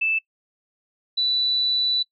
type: tone pair in turn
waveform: sine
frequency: 2636 / 3967 Hz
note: E7 / B7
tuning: -1 / +7 cents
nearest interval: perfect fifth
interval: 708 cents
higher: second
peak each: -19 dBFS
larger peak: neither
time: 0.01-0.19 / 1.17-2.03 s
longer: second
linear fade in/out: 10 ms
effects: noise-tail reverb RT60 0.1 s tail -23 dB re dry